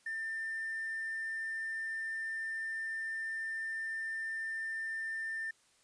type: tone with hard clipping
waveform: triangle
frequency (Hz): 1793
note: A6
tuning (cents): +32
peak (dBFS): -36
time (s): 0.06-5.51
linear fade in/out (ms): 5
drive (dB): 4
effects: white hiss -68 dBFS RMS until 5.83 s + resampled to 22050 Hz